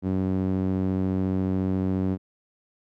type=tone with band-pass filter; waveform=sawtooth; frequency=94.2 Hz; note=F#2; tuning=32 cents sharp; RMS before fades=-25 dBFS; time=0.02-2.18 s; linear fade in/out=50 ms; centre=240 Hz; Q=1.5; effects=none